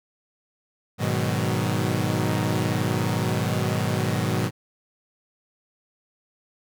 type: chord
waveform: sawtooth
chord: G# minor seventh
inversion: none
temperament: equal with one note detuned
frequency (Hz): 103.83 / 123.47 / 155.56 / 186.61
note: G#2 / B2 / D#3 / F#3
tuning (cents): 0 / 0 / 0 / +15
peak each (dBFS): -23 / -23 / -24 / -25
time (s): 0.98-4.51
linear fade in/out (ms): 50
effects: none